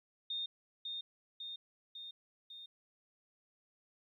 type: tone with echo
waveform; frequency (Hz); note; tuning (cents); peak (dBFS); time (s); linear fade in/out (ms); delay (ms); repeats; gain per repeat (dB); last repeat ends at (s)
sine; 3662; A#7; -32; -36; 0.3-0.46; 5; 550; 4; -3; 2.66
effects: 13-bit